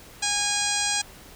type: harmonic tone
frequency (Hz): 820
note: G#5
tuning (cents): -22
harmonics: 1 / 2 / 3 / 4 / 5 / 6 / 7 / 8 / 9 / 10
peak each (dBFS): -32 / -32 / -32 / -32 / -32 / -32 / -32 / -32 / -32 / -32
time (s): 0.22-1.02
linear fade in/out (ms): 10
effects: pink hiss -47 dBFS RMS until 1.35 s